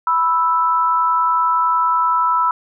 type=tone pair together; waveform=sine; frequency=987.8 / 1318.5 Hz; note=B5 / E6; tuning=0 / 0 cents; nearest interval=perfect fourth; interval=500 cents; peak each=-16 dBFS; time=0.07-2.51 s; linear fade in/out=2 ms; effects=none